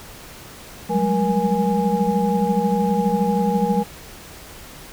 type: tone cluster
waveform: sine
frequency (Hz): 182.6 / 196.8 / 209.2 / 475.9 / 829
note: F#3 / G3 / G#3 / A#4 / G#5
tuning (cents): -23 / +7 / +13 / +36 / -3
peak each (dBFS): -23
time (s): 0.89-3.84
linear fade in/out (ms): 20
effects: pink hiss -40 dBFS RMS until 4.92 s